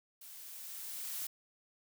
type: noise with level ramp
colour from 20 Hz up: blue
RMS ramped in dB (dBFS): -52 to -39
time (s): 0.21-1.27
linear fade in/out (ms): 5
effects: none